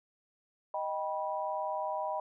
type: chord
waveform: sine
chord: Eb augmented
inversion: none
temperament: equal with one note detuned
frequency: 622.3 / 784 / 976.4 Hz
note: Eb5 / G5 / B5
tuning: 0 / 0 / -20 cents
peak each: -36 / -37 / -36 dBFS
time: 0.74-2.2 s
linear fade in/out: 2 ms
effects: none

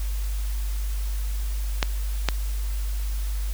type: clicks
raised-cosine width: 0.2 ms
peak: -3 dBFS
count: 2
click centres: 1.828 / 2.287 s
effects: added 50 Hz sine -24 dBFS peak until 3.53 s + white hiss -42 dBFS RMS until 3.53 s

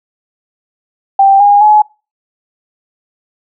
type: tone with pitch steps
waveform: sine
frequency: 785 / 815.5 / 847.2 Hz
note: G5 / G#5 / G#5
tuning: +2 / -32 / +34 cents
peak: -3 dBFS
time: 1.19-1.82 s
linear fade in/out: 5 ms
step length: 210 ms
effects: noise-tail reverb RT60 0.3 s tail -25 dB re dry

